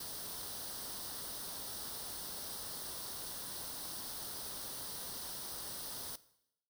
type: noise with comb filter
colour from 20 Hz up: white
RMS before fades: -44 dBFS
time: 0-6.16 s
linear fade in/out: 5 ms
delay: 0.21 ms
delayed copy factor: +0.7
effects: noise-tail reverb RT60 0.8 s tail -17 dB re dry